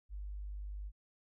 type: tone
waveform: sine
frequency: 50.1 Hz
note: G1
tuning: 38 cents sharp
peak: -40 dBFS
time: 0.09-0.92 s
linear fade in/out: 50 ms
effects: none